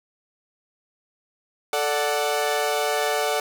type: chord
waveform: sawtooth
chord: D major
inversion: second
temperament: equal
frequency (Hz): 440 / 587.3 / 740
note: A4 / D5 / F#5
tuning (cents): 0 / 0 / 0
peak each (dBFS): -22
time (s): 1.73-3.4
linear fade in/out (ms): 2
effects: none